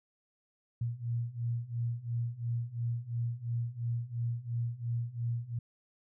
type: beating tone pair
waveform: sine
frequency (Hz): 116.54 / 119.44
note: A#2 / A#2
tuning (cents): 0 / +43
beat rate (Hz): 2.9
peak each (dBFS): -36 / -34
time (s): 0.81-5.59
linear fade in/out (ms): 5
effects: none